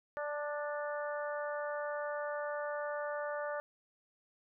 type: harmonic tone with a mistuned harmonic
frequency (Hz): 293.7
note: D4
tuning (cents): 0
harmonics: 2 / 3 / 4 / 5 / 6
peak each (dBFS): -37 / -45 / -44 / -45 / -47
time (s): 0.17-3.6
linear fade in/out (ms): 0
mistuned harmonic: 4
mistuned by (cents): +15
effects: none